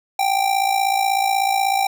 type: tone with amplitude modulation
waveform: square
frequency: 784 Hz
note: G5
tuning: in tune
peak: -14 dBFS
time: 0.19-1.87 s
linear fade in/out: 5 ms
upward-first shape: sine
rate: 56.3 Hz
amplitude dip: 70%
effects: none